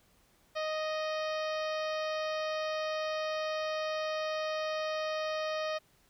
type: harmonic tone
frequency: 622.3 Hz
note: D#5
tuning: in tune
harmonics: 1 / 2 / 3 / 4 / 5 / 6 / 7 / 8 / 9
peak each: -33 / -39 / -43 / -45 / -47 / -49 / -50 / -51 / -52 dBFS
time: 0.55-5.79 s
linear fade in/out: 20 ms
effects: pink hiss -67 dBFS RMS until 6.09 s